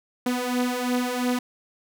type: beating tone pair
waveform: sawtooth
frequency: 246.2 / 249.1 Hz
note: B3 / B3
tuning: -5 / +15 cents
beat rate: 2.9 Hz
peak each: -24 / -21 dBFS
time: 0.26-1.39 s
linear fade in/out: 5 ms
effects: none